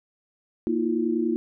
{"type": "chord", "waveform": "sine", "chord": "Bb suspended fourth", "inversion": "none", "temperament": "equal with one note detuned", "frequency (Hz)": [233.1, 319, 349.2], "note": ["Bb3", "Eb4", "F4"], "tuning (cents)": [0, 43, 0], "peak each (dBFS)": -26, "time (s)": [0.67, 1.36], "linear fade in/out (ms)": 0, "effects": []}